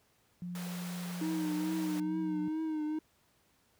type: tone with pitch glide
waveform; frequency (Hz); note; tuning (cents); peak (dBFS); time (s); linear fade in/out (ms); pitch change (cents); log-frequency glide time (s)
sine; 176.9 to 181.24; F3 to F#3; +23 to -36; -37; 0.42-2.48; 0; +41; 1.44-1.62
type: high-pass noise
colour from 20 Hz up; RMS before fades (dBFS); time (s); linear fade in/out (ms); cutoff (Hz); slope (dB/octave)
pink; -47; 0.55-2; 2; 390; 48
type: tone with vibrato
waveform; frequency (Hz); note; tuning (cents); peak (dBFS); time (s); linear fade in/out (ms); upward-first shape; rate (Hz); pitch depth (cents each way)
triangle; 311.1; D#4; 0; -30; 1.21-2.99; 5; triangle; 2.3; 54
effects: pink hiss -70 dBFS RMS until 3.79 s + high-pass 60 Hz 12 dB/octave